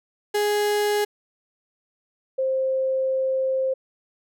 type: tone pair in turn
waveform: 35% pulse / sine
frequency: 415.3 / 526.7 Hz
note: G#4 / C5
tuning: 0 / +11 cents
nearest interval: major third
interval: 411 cents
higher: second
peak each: -18 / -20 dBFS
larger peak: first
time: 0.34-1.05 / 2.38-3.74 s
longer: second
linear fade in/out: 10 ms
effects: none